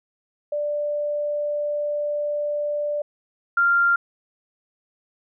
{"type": "tone pair in turn", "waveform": "sine", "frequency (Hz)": [589, 1391.2], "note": ["D5", "F6"], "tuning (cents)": [5, -7], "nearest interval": "octave + minor third", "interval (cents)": 1488, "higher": "second", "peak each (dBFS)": [-22, -15], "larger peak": "second", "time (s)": [[0.52, 3.02], [3.57, 3.96]], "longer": "first", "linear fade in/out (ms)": 5, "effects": []}